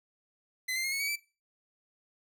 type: tone with pitch steps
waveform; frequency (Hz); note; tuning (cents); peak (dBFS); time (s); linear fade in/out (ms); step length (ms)
sawtooth; 2033 / 2088 / 2144 / 2202 / 2261 / 2322; B6 / C7 / C7 / C#7 / C#7 / D7; +50 / -4 / +42 / -12 / +34 / -20; -27; 0.68-1.16; 10; 80
effects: noise-tail reverb RT60 0.3 s tail -18 dB re dry